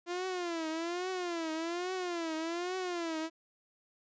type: tone with vibrato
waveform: sawtooth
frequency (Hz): 343.8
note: F4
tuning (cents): -27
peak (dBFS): -30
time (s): 0.06-3.3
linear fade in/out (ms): 50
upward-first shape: triangle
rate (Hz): 1.2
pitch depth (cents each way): 160
effects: resampled to 16000 Hz

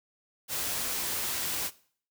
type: noise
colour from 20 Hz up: white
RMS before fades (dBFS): -32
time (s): 0.48-1.71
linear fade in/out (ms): 50
effects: noise-tail reverb RT60 0.5 s tail -19 dB re dry

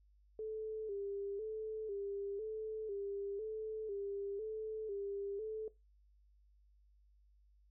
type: tone with vibrato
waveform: sine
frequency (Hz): 417.3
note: G#4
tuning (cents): +8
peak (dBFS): -39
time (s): 0.39-5.68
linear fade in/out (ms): 2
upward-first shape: square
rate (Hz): 1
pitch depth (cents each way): 75
effects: noise-tail reverb RT60 0.2 s tail -18 dB re dry + added 50 Hz sine -65 dBFS peak until 7.7 s

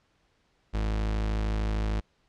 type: tone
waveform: 40% pulse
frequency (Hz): 53.2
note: G#1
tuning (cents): +42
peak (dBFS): -25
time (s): 0.73-2.01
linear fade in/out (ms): 20
effects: pink hiss -69 dBFS RMS until 2.28 s + low-pass 5000 Hz 12 dB/octave

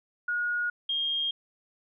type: tone pair in turn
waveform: sine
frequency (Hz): 1443 / 3227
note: F#6 / G7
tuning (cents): -44 / +50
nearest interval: octave + major second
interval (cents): 1394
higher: second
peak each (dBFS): -26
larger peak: neither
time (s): 0.28-0.7 / 0.89-1.31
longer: neither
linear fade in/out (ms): 5
effects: none

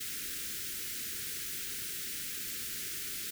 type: band-stop noise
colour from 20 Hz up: white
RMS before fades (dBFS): -39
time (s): 0-3.31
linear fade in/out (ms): 10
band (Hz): 450 to 1400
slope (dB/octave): 48
effects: none

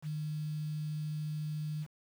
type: tone with quantisation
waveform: sine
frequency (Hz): 152.3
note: D#3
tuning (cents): -37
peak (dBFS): -34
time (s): 0.02-1.87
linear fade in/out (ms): 50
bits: 9
effects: none

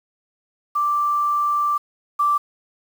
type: tone pair in turn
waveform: sine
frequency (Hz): 1174.7 / 1170.4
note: D6 / D6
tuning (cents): 0 / -6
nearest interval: unison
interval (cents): 6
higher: first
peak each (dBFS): -17 / -15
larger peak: second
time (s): 0.75-1.78 / 2.19-2.38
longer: first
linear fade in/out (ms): 10
effects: 7-bit

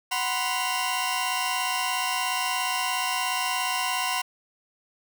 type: tone cluster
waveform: sawtooth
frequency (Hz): 741 / 981 / 1038 / 2775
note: F#5 / B5 / C6 / F7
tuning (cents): +2 / -12 / -14 / -12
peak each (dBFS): -27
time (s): 0.11-4.22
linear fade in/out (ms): 10
effects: none

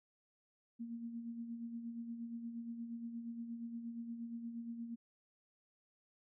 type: tone with tremolo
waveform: sine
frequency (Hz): 232.9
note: A#3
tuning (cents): -1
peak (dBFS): -40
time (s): 0.79-4.96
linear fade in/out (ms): 20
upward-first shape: sine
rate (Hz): 8.5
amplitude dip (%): 50
effects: none

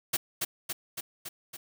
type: noise with echo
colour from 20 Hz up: white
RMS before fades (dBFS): -27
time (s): 0.13-0.17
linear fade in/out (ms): 10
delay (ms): 280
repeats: 5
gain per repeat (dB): -3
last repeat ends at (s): 1.57
effects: none

